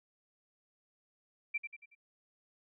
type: tone with echo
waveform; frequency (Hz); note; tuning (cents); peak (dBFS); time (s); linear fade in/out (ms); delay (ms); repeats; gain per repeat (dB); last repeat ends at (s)
sine; 2349; D7; 0; -31; 1.54-1.58; 10; 93; 4; -7; 1.952
effects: none